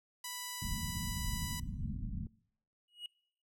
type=tone; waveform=5% pulse; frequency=987.8 Hz; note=B5; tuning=in tune; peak=-28 dBFS; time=0.24-1.6 s; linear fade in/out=5 ms
type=low-pass noise; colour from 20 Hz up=pink; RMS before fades=-39 dBFS; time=0.62-2.27 s; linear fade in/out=2 ms; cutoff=230 Hz; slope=48 dB/octave
type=tone with exponential growth; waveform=triangle; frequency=2896 Hz; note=F#7; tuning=38 cents flat; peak=-36 dBFS; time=2.88-3.06 s; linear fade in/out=2 ms; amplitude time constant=37 ms
effects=noise-tail reverb RT60 0.7 s tail -24 dB re dry